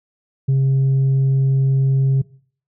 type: tone with tanh clipping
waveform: sine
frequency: 134.7 Hz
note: C#3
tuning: 49 cents flat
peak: -13 dBFS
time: 0.48-2.22 s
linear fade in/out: 10 ms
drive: 1 dB
effects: noise-tail reverb RT60 0.5 s tail -20 dB re dry